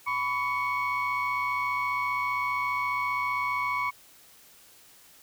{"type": "tone cluster", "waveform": "sine", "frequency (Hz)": [995, 1130, 2226], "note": ["B5", "C#6", "C#7"], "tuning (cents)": [13, 33, 7], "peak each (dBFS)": -29, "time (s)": [0.06, 3.91], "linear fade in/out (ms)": 20, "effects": ["tanh soft clip ceiling -21 dBFS", "white hiss -55 dBFS RMS until 5.22 s"]}